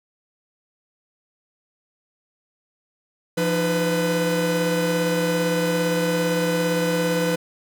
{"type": "tone cluster", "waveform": "45% pulse", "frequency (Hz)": [172.1, 307.7, 498.7], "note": ["F3", "D#4", "B4"], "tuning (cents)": [-25, -19, 17], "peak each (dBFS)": [-24, -28, -22], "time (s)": [3.37, 7.36], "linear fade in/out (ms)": 10, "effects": []}